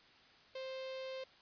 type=tone with notch filter; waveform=sawtooth; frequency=525 Hz; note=C5; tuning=6 cents sharp; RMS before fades=-44 dBFS; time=0.55-1.24 s; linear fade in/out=5 ms; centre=1300 Hz; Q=0.86; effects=white hiss -63 dBFS RMS until 1.41 s + resampled to 11025 Hz